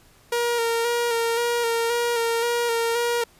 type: tone with vibrato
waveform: sawtooth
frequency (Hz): 468.5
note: A#4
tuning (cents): +9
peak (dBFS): -17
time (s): 0.32-3.24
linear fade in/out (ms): 5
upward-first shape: square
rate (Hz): 1.9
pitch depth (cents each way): 25
effects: pink hiss -55 dBFS RMS until 3.39 s + resampled to 32000 Hz